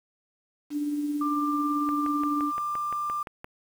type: tone with tremolo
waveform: sine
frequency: 293.3 Hz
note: D4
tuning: 2 cents flat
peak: -24 dBFS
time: 0.7-2.52 s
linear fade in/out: 50 ms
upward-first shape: triangle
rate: 18 Hz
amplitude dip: 40%
type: tone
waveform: sine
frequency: 1188 Hz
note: D6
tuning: 20 cents sharp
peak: -27 dBFS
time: 1.21-3.23 s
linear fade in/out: 5 ms
type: click train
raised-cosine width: 0.5 ms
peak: -23 dBFS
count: 10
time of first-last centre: 1.89-3.444 s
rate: 5.79 Hz
effects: 8-bit